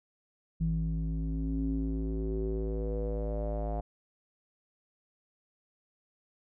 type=tone with low-pass filter sweep; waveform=square; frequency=54.1 Hz; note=A1; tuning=29 cents flat; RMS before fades=-32 dBFS; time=0.6-3.81 s; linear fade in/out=10 ms; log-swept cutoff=170 to 700 Hz; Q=6; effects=none